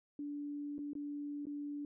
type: tone with dropouts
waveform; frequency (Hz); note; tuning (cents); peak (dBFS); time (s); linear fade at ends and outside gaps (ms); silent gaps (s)
sine; 290.2; D4; -21; -39; 0.19-1.85; 2; 0.782-0.789 / 0.933-0.952 / 1.455-1.468
effects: none